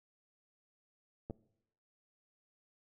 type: clicks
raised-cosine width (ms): 2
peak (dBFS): -29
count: 2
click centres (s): 1.299 / 1.308
effects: noise-tail reverb RT60 0.8 s tail -21 dB re dry